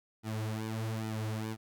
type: tone with flanger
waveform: sawtooth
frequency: 110 Hz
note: A2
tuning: in tune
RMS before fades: -36 dBFS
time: 0.23-1.57 s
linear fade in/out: 50 ms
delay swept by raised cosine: 1.8 to 7.6 ms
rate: 1.2 Hz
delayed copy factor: -1
effects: none